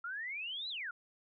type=exponential two-way sweep; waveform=sine; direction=up then down; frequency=1353 to 4100 to 1353 Hz; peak=-38 dBFS; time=0.04-0.91 s; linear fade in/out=5 ms; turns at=0.69 s; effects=none